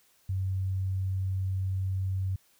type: tone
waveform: sine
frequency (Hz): 94.9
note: F#2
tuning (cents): +44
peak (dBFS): -27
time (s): 0.29-2.36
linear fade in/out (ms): 5
effects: white hiss -65 dBFS RMS until 2.59 s